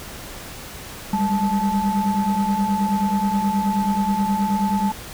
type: tone cluster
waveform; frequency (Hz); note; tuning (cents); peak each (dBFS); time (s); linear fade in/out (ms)
sine; 195 / 204.4 / 872; G3 / G#3 / A5; -9 / -27 / -16; -21; 1.13-4.92; 5
effects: tanh soft clip ceiling -12 dBFS + pink hiss -36 dBFS RMS until 5.13 s